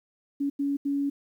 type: tone bursts at uneven times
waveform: sine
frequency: 281.6 Hz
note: C#4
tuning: 27 cents sharp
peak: -24 dBFS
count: 3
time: 0.4-0.5 / 0.59-0.77 / 0.85-1.1 s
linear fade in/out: 10 ms
effects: 10-bit